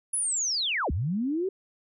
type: linear two-way sweep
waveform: sine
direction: down then up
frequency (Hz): 10548 to 61.74 to 394.5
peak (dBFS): -25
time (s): 0.13-1.49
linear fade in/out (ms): 5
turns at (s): 0.91
effects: none